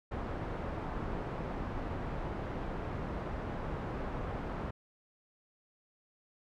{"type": "low-pass noise", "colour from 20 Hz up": "pink", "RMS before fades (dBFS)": -38, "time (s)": [0.11, 4.71], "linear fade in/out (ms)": 10, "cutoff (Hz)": 1200, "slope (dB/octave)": 12, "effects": []}